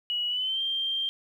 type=tone with pitch glide; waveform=sine; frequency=2925 to 3171 Hz; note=F#7 to G7; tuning=-21 to +19 cents; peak=-26 dBFS; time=0.1-1.09 s; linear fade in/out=0 ms; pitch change=+140 cents; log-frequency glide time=0.29-0.61 s; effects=10-bit